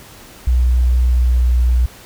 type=tone with pitch glide; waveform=sine; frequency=61.74 to 61.14 Hz; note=B1 to B1; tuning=0 to -17 cents; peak=-10 dBFS; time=0.47-1.86 s; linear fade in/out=5 ms; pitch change=-17 cents; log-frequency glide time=1.03-1.46 s; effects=pink hiss -40 dBFS RMS until 2.05 s